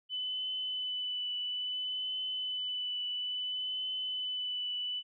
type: tone with vibrato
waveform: sine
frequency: 3000 Hz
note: F#7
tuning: 23 cents sharp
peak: -33 dBFS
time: 0.09-5.03 s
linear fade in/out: 50 ms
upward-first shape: triangle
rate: 0.59 Hz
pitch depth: 18 cents each way
effects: none